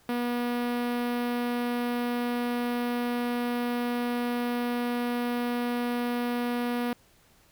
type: tone with notch filter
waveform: sawtooth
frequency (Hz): 241.8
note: B3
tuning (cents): -36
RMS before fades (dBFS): -29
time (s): 0.09-6.93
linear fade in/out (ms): 2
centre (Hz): 7000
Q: 0.62
effects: pink hiss -61 dBFS RMS until 7.51 s